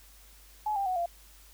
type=tone with pitch steps; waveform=sine; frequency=849 / 792.1 / 739.1 / 689.6 Hz; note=G#5 / G5 / F#5 / F5; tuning=+38 / +18 / -2 / -22 cents; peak=-27 dBFS; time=0.66-1.06 s; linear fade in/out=5 ms; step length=100 ms; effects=added 50 Hz sine -55 dBFS peak until 1.53 s + white hiss -57 dBFS RMS until 1.53 s